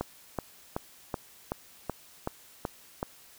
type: click train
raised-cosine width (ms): 1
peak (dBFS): -16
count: 9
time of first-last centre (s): 0.01-3.029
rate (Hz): 2.65
effects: white hiss -55 dBFS RMS until 3.38 s